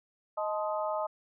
harmonic tone with a mistuned harmonic, 208.5 Hz, G#3, 7 cents sharp, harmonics 3 / 4 / 5 / 6, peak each -32 / -35 / -39 / -38 dBFS, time 0.37-1.07 s, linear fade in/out 10 ms, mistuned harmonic 4, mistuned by +69 cents, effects none

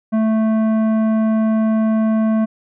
triangle tone with tanh clipping, 220 Hz, A3, in tune, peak -15 dBFS, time 0.12-2.46 s, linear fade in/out 20 ms, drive 16 dB, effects none

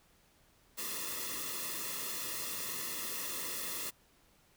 white noise with comb filter, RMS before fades -39 dBFS, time 0.77-3.91 s, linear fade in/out 20 ms, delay 1.3 ms, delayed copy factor -0.9, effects pink hiss -67 dBFS RMS until 4.56 s

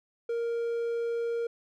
triangle tone, 466.8 Hz, A#4, 2 cents sharp, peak -26 dBFS, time 0.29-1.47 s, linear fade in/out 5 ms, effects none

